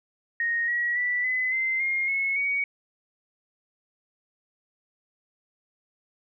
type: tone with pitch steps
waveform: sine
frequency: 1864.7 / 1914.9 / 1966.5 / 2019 / 2074 / 2130 / 2187 / 2246 Hz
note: A#6 / A#6 / B6 / B6 / C7 / C7 / C#7 / C#7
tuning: 0 / +46 / -8 / +38 / -16 / +30 / -24 / +22 cents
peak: -23 dBFS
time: 0.4-2.64 s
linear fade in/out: 2 ms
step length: 280 ms
effects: none